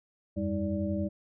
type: tone cluster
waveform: sine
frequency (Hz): 86.5 / 97.2 / 199.5 / 317.8 / 582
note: F2 / G2 / G3 / D#4 / D5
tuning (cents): -16 / -14 / +31 / +37 / -16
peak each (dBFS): -36 / -38 / -31 / -35 / -36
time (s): 0.36-1.09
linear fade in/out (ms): 20
effects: none